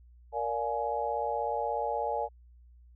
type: chord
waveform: sine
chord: Bb dominant seventh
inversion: none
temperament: just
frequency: 466.2 / 582.7 / 699.2 / 839.1 Hz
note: Bb4 / D5 / F5 / Ab5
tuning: 0 / -14 / +2 / +18 cents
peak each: -35 / -35 / -36 / -32 dBFS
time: 0.32-2.29 s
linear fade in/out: 50 ms
effects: added 60 Hz sine -53 dBFS peak until 2.95 s